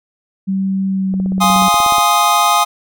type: tone with pitch glide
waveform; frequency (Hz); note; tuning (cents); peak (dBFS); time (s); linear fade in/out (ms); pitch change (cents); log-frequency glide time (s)
sine; 192.5 to 189.3; G3 to F#3; -31 to +40; -14; 0.47-1.69; 20; -29; 0.88-1.2
type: click train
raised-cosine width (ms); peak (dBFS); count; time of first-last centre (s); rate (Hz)
2; -15; 15; 1.14-1.983; 16.6
type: chord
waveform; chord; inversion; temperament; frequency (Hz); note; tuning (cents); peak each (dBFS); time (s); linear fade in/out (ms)
square; F minor seventh; none; equal; 698.5 / 830.6 / 1046.5 / 1244.5; F5 / Ab5 / C6 / Eb6; 0 / 0 / 0 / 0; -19 / -16 / -19 / -14; 1.4-2.65; 20
effects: none